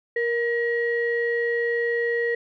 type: tone pair together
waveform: sine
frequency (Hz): 469.5 / 1903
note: A#4 / A#6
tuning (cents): +12 / +35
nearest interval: 2 octaves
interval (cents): 2423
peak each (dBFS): -22 / -25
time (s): 0.16-2.35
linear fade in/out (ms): 5
effects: tanh soft clip ceiling -14 dBFS